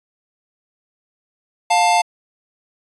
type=tone pair together; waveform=square; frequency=705 / 887 Hz; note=F5 / A5; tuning=+16 / +14 cents; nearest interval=major third; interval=398 cents; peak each=-16 dBFS; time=1.7-2.02 s; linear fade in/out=10 ms; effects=resampled to 24000 Hz